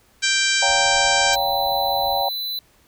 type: harmonic tone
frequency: 784 Hz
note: G5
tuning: in tune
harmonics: 2 / 3 / 4 / 5 / 6 / 7 / 8 / 9 / 10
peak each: -22 / -24 / -25 / -26 / -27 / -27 / -28 / -29 / -29 dBFS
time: 0.22-1.36 s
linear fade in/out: 20 ms
type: chord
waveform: sine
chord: G half-diminished seventh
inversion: second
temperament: equal with one note detuned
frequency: 561.5 / 698.5 / 784 / 932.3 Hz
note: Db5 / F5 / G5 / Bb5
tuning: +22 / 0 / 0 / 0 cents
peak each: -26 / -26 / -22 / -27 dBFS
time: 0.62-2.29 s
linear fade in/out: 5 ms
type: noise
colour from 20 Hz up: brown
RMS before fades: -42 dBFS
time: 0.67-2.22 s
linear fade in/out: 10 ms
type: tone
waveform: square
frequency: 4000 Hz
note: B7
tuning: 21 cents sharp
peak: -25 dBFS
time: 1.33-2.59 s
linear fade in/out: 2 ms
effects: pink hiss -57 dBFS RMS until 2.87 s